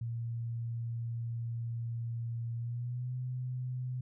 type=tone with pitch glide; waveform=sine; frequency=116.54 to 126.36 Hz; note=A#2 to B2; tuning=0 to +40 cents; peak=-34 dBFS; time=0.01-4.01 s; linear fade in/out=5 ms; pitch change=+140 cents; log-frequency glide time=2.55-3.15 s; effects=none